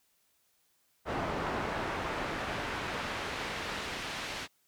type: noise with band-pass filter sweep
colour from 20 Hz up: brown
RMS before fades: -36 dBFS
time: 1.05-4.48 s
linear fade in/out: 50 ms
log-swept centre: 980 to 3600 Hz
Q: 0.71
effects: white hiss -72 dBFS RMS until 4.67 s